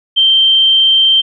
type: tone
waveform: sine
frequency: 3136 Hz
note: G7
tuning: in tune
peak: -6 dBFS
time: 0.16-1.22 s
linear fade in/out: 20 ms
effects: none